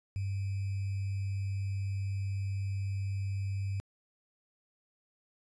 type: tone with sample-and-hold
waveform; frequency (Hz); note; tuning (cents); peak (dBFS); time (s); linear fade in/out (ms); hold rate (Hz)
sine; 98; G2; 0; -31; 0.16-3.8; 0; 2450
effects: resampled to 22050 Hz